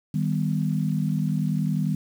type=chord; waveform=sine; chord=Eb augmented; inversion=none; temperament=equal; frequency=155.56 / 196 / 246.9 Hz; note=Eb3 / G3 / B3; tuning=0 / 0 / 0 cents; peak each=-24 / -26 / -30 dBFS; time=0.14-1.95 s; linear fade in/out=5 ms; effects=8-bit